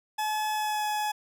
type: tone with pitch glide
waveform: 40% pulse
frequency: 856 to 845.7 Hz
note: A5 to G#5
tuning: -48 to +31 cents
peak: -26 dBFS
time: 0.18-1.12 s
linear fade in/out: 10 ms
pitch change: -21 cents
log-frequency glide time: 0.52-0.85 s
effects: none